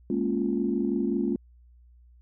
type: chord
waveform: sine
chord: Bb minor seventh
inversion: third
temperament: equal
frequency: 207.7 / 233.1 / 277.2 / 349.2 Hz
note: Ab3 / Bb3 / Db4 / F4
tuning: 0 / 0 / 0 / 0 cents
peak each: -29 dBFS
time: 0.1-1.36 s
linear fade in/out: 2 ms
effects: tanh soft clip ceiling -13 dBFS + added 60 Hz sine -52 dBFS peak until 2.21 s